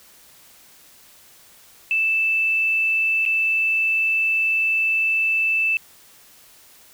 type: tone with dropouts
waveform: sine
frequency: 2641 Hz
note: E7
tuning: 3 cents sharp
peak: -17 dBFS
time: 1.91-5.77 s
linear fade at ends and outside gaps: 1 ms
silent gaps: 3.253-3.261 s
effects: white hiss -50 dBFS RMS until 6.93 s